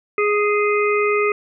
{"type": "harmonic tone", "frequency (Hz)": 415.3, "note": "G#4", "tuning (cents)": 0, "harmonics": [1, 3, 5, 6], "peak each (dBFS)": [-17, -22, -24, -25], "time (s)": [0.18, 1.32], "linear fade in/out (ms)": 2, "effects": []}